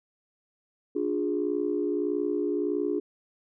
sine chord, D diminished, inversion none, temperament equal with one note detuned, 293.7 / 353.7 / 415.3 Hz, D4 / F4 / Ab4, 0 / +22 / 0 cents, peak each -29 dBFS, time 0.95-3 s, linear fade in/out 10 ms, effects tanh soft clip ceiling -16 dBFS

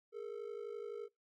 triangle ring-modulated tone, 440 Hz, A4, in tune, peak -37 dBFS, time 0.12-1.09 s, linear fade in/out 50 ms, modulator 25.9 Hz, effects noise-tail reverb RT60 0.2 s tail -25 dB re dry

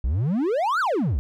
triangle exponential two-way sweep, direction up then down, 55 to 1568 to 55 Hz, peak -18 dBFS, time 0.04-1.19 s, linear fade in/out 0 ms, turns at 0.8 s, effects none

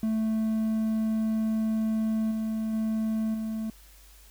triangle tone with level steps, 220 Hz, A3, in tune, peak -22 / -25 / -23 / -27 dBFS, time 0.03-3.7 s, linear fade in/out 2 ms, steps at 2.31 / 2.73 / 3.34 s, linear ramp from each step 5 ms, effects added 50 Hz sine -52 dBFS peak until 4.3 s + white hiss -56 dBFS RMS until 4.3 s

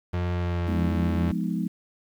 35% pulse tone with pitch glide, 88.4 to 84.8 Hz, F2 to E2, +22 to +50 cents, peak -23 dBFS, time 0.13-1.32 s, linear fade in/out 10 ms, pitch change -72 cents, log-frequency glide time 0.33-0.86 s
sine chord, F half-diminished seventh, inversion none, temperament equal, 174.61 / 207.7 / 246.9 / 311.1 Hz, F3 / Ab3 / Cb4 / Eb4, 0 / 0 / 0 / 0 cents, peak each -28 / -29 / -32 / -34 dBFS, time 0.67-1.68 s, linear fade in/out 10 ms
effects low-pass 3000 Hz 12 dB/octave + 9-bit

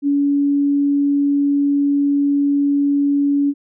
sine tone, 283.9 Hz, C#4, 41 cents sharp, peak -13 dBFS, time 0.02-3.54 s, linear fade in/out 50 ms, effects none

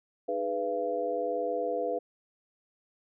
sine tone cluster, 307.3 / 416.1 / 497 / 681 Hz, D#4 / G#4 / B4 / F5, -21 / +3 / +11 / -44 cents, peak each -39 / -35 / -31 / -33 dBFS, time 0.28-1.99 s, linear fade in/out 10 ms, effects none

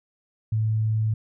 sine tone, 109.5 Hz, A2, 8 cents flat, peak -20 dBFS, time 0.52-1.14 s, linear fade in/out 5 ms, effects none

